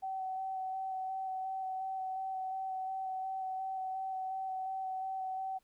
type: tone with vibrato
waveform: sine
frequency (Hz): 760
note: F#5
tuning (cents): +46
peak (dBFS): -35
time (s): 0.02-5.59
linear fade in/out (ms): 20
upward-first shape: square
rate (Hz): 2.8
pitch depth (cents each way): 11
effects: pink hiss -75 dBFS RMS until 5.63 s